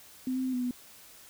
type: tone with pitch steps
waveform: sine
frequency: 256.7 / 259.7 / 258.2 / 248.9 / 247.2 Hz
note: C4 / C4 / C4 / B3 / B3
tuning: -33 / -13 / -23 / +14 / +2 cents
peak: -28 dBFS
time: 0.27-0.71 s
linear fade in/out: 2 ms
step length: 88 ms
effects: white hiss -53 dBFS RMS until 1.29 s